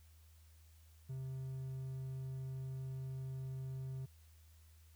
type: tone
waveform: triangle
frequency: 131.9 Hz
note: C3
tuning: 14 cents sharp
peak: -39 dBFS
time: 1.09-4.06 s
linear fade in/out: 10 ms
effects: added 79 Hz sine -60 dBFS peak until 4.95 s + white hiss -71 dBFS RMS until 4.95 s